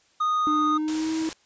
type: tone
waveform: triangle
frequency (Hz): 1238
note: D#6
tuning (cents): -9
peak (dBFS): -19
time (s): 0.2-0.78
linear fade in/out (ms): 10
type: tone with pitch glide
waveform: triangle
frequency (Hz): 302.6 to 320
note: D#4 to D#4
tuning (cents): -48 to +49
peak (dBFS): -22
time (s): 0.47-1.29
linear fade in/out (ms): 0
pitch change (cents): +97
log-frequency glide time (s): 0.68-1.13
type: noise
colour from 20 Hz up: white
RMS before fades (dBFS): -35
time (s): 0.88-1.33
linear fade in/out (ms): 0
effects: white hiss -62 dBFS RMS until 1.45 s + resampled to 16000 Hz